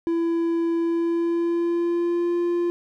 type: tone with pitch glide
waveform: triangle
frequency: 334.8 to 346.8 Hz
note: E4 to F4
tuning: +27 to -12 cents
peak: -18 dBFS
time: 0.07-2.7 s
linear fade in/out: 0 ms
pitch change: +61 cents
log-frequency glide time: 0.78-2.35 s
effects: none